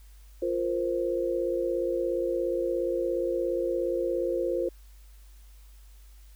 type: chord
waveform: sine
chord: F suspended fourth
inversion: none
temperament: equal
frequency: 349.2 / 466.2 / 523.3 Hz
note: F4 / Bb4 / C5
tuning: 0 / 0 / 0 cents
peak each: -29 / -32 / -29 dBFS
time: 0.42-4.69 s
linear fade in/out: 5 ms
effects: added 50 Hz sine -48 dBFS peak until 6.35 s + white hiss -62 dBFS RMS until 6.35 s